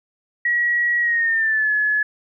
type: tone with pitch glide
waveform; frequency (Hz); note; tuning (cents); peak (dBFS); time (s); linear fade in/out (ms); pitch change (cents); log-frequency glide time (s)
sine; 1915 to 1706.1; A#6 to G#6; +46 to +46; -16; 0.45-2.03; 5; -200; 1-1.72
effects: none